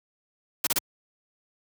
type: noise bursts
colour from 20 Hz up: white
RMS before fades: -24 dBFS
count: 3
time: 0.64-0.788 s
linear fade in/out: 5 ms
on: 30 ms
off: 29 ms
effects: high-pass 80 Hz 12 dB/octave